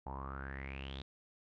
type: tone with low-pass filter sweep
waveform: sawtooth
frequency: 67.5 Hz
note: C#2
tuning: 45 cents flat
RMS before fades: -44 dBFS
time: 0.06-1.02 s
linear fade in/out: 5 ms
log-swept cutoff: 850 to 3800 Hz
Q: 9.7
effects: none